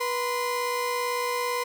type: tone pair together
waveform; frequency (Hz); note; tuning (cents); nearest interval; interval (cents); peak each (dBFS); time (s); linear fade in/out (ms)
30% pulse; 487.1 / 1032.1; B4 / C6; -24 / -24; octave + minor second; 1300; -26; 0-1.64; 10
effects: none